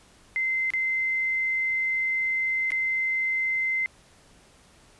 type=tone with dropouts; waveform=sine; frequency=2072 Hz; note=C7; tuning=17 cents flat; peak=-23 dBFS; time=0.36-3.86 s; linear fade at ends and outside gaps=0 ms; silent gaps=0.704-0.736 / 2.705-2.719 s; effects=pink hiss -56 dBFS RMS until 4.99 s + resampled to 24000 Hz